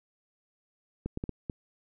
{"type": "clicks", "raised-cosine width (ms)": 3, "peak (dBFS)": -20, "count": 5, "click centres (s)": [1.06, 1.174, 1.239, 1.293, 1.498], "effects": []}